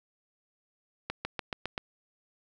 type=accelerating click train; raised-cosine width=0.3 ms; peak=-16 dBFS; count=6; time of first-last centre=1.1-1.779 s; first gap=150 ms; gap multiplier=0.95; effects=none